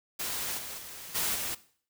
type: noise with level steps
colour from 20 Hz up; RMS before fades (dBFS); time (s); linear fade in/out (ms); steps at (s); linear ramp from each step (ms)
white; -34 / -40 / -44 / -30 / -34; 0.19-1.55; 10; 0.57 / 0.77 / 1.14 / 1.34; 20
effects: noise-tail reverb RT60 0.5 s tail -17 dB re dry